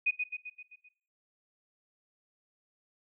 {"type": "tone with echo", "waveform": "sine", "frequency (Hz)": 2488, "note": "D#7", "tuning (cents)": -1, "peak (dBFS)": -24, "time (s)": [0.06, 0.11], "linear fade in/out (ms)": 10, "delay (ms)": 130, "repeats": 6, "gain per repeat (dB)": -5, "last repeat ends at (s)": 0.89, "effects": ["noise-tail reverb RT60 0.5 s tail -20 dB re dry"]}